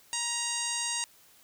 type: harmonic tone with a mistuned harmonic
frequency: 946 Hz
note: A#5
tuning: 25 cents sharp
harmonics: 1 / 2 / 3 / 4 / 5 / 6 / 7 / 8 / 9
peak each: -40 / -41 / -38 / -40 / -39 / -43 / -35 / -44 / -35 dBFS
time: 0.13-1.04 s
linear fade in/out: 0 ms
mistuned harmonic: 3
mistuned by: -21 cents
effects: white hiss -59 dBFS RMS until 1.43 s